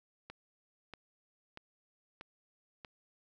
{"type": "click train", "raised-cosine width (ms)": 0.3, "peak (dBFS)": -30, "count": 5, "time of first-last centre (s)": [0.3, 2.848], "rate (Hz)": 1.57, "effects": []}